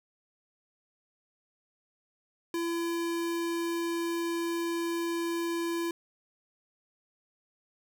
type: tone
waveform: square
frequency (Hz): 337.8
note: E4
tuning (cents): +42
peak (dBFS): -30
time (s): 2.54-5.91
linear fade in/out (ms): 2
effects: none